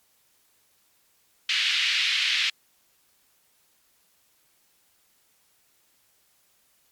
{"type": "band-pass noise", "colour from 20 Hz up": "white", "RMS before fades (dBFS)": -24, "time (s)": [1.49, 2.5], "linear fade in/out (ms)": 5, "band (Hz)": [2000, 3800], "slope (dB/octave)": 24, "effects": ["white hiss -65 dBFS RMS until 6.91 s", "MP3 96 kbps"]}